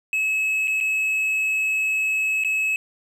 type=tone with dropouts; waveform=triangle; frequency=2580 Hz; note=E7; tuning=38 cents flat; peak=-18 dBFS; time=0.13-2.76 s; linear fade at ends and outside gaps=1 ms; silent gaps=0.674-0.679 / 0.803-0.809 / 2.438-2.447 s; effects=none